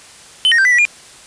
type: tone with pitch steps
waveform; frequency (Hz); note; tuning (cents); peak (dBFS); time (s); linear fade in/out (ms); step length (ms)
triangle; 3047 / 1861 / 1567 / 1988 / 1940 / 2416; G7 / A#6 / G6 / B6 / B6 / D7; -50 / -3 / -1 / +11 / -31 / +48; -7; 0.45-0.852; 0; 67
effects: white hiss -40 dBFS RMS until 1.26 s + resampled to 22050 Hz